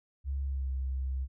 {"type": "tone with pitch glide", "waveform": "sine", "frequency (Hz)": [68.6, 65.84], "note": ["C#2", "C2"], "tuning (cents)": [-17, 11], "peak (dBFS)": -30, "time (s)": [0.24, 1.28], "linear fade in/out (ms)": 50, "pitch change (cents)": -72, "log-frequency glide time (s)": [0.45, 0.7], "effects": []}